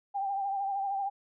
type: tone with vibrato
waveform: sine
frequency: 790 Hz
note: G5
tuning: 13 cents sharp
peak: -29 dBFS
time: 0.14-1.1 s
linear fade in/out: 20 ms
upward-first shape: triangle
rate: 13 Hz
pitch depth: 51 cents each way
effects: none